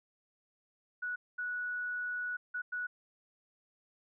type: tone bursts at uneven times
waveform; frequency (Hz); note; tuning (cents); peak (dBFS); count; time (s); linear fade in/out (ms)
sine; 1470; F#6; -12; -34; 4; 1.02-1.16 / 1.38-2.37 / 2.54-2.62 / 2.72-2.87; 10
effects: none